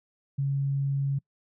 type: tone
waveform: sine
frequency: 138.59 Hz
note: C#3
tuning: in tune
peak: -24 dBFS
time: 0.38-1.19 s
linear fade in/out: 10 ms
effects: noise-tail reverb RT60 0.1 s tail -26 dB re dry